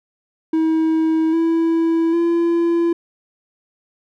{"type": "tone with pitch steps", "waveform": "triangle", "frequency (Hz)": [320.2, 329.4, 338.8], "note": ["D#4", "E4", "E4"], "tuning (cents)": [50, -1, 48], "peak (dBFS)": -12, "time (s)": [0.53, 2.93], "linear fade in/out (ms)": 5, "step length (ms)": 800, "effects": []}